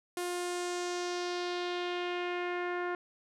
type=tone with low-pass filter sweep; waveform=sawtooth; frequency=354.4 Hz; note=F4; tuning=25 cents sharp; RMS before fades=-35 dBFS; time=0.17-2.95 s; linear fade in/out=2 ms; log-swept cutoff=11000 to 1600 Hz; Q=2; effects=none